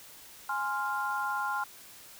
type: chord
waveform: sine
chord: F minor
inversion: first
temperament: equal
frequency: 830.6 / 1046.5 / 1396.9 Hz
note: Ab5 / C6 / F6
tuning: 0 / 0 / 0 cents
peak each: -34 / -34 / -33 dBFS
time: 0.49-1.64 s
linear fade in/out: 5 ms
effects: white hiss -51 dBFS RMS until 2.19 s